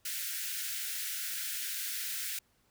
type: high-pass noise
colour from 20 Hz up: white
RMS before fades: -37 dBFS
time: 0.05-2.39 s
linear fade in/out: 5 ms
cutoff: 1400 Hz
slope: 96 dB/octave
effects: pink hiss -71 dBFS RMS until 2.7 s